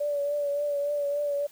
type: tone with vibrato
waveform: sine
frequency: 577 Hz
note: D5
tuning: 31 cents flat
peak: -25 dBFS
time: 0-1.47 s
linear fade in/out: 10 ms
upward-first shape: triangle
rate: 3.5 Hz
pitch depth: 35 cents each way
effects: white hiss -55 dBFS RMS until 1.51 s